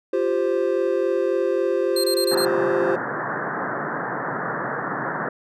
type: chord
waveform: triangle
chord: F suspended second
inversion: none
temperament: just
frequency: 349.2 / 392.9 / 523.8 Hz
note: F4 / G4 / C5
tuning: 0 / +4 / +2 cents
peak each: -22 / -21 / -21 dBFS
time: 0.13-2.96 s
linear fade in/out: 5 ms
type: tone bursts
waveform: sawtooth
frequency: 4186 Hz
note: C8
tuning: in tune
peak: -20 dBFS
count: 5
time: 1.96-2.452 s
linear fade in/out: 5 ms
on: 80 ms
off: 23 ms
type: band-pass noise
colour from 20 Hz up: white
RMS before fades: -27 dBFS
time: 2.31-5.29 s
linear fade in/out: 5 ms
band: 120 to 1800 Hz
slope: 96 dB/octave
effects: resampled to 32000 Hz